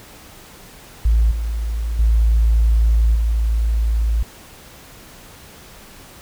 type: tone with level steps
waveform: sine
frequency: 55.7 Hz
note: A1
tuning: 22 cents sharp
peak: -10 / -19 / -10 / -14 dBFS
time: 1.05-4.23 s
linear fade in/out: 5 ms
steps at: 1.31 / 1.99 / 3.15 s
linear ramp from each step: 5 ms
effects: tanh soft clip ceiling -7 dBFS + pink hiss -42 dBFS RMS until 6.21 s